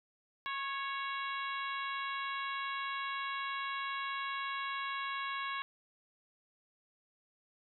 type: harmonic tone with a mistuned harmonic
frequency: 554.4 Hz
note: C#5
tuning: in tune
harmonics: 2 / 3 / 4 / 5 / 6 / 7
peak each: -38 / -42 / -44 / -46 / -48 / -49 dBFS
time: 0.46-5.62 s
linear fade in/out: 0 ms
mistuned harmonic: 2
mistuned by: -25 cents
effects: none